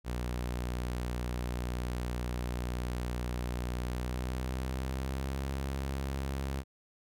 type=tone with pitch glide; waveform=sawtooth; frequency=61 to 67.68 Hz; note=B1 to C#2; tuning=-21 to -41 cents; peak=-29 dBFS; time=0.04-6.64 s; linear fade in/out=50 ms; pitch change=+180 cents; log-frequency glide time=3.82-5.42 s; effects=none